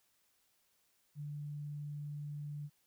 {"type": "tone", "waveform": "sine", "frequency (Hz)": 146.83, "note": "D3", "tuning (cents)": 0, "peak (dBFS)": -40, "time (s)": [1.15, 2.7], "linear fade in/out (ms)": 50, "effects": ["white hiss -75 dBFS RMS until 2.86 s"]}